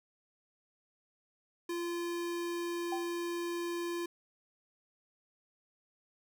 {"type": "tone", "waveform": "square", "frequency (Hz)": 344.4, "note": "F4", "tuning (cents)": -24, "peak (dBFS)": -35, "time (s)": [1.69, 4.06], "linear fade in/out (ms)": 5}
{"type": "tone with exponential decay", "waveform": "sine", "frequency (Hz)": 775, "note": "G5", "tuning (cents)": -20, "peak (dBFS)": -32, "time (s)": [2.92, 3.14], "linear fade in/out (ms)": 5, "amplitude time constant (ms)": 46}
{"effects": []}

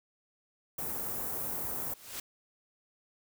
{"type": "band-stop noise", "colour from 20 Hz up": "white", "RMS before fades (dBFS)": -36, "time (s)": [0.78, 1.94], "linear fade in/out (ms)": 5, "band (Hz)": [920, 14000], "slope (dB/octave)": 12}
{"type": "noise with exponential growth", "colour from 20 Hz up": "white", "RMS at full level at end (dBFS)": -37, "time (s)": [1.75, 2.2], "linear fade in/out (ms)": 5, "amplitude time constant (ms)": 97}
{"effects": []}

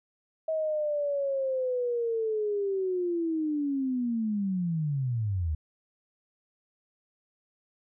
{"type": "linear sweep", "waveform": "sine", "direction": "down", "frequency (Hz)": [641, 73.42], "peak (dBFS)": -26, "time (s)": [0.48, 5.55], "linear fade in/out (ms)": 5, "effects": []}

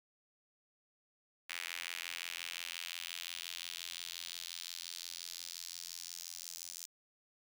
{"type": "tone with high-pass filter sweep", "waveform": "sawtooth", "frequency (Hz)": 85.7, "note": "F2", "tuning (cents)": -32, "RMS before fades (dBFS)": -45, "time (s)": [1.49, 6.86], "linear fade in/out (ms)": 10, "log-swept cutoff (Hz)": [2200, 6000], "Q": 1.9, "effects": []}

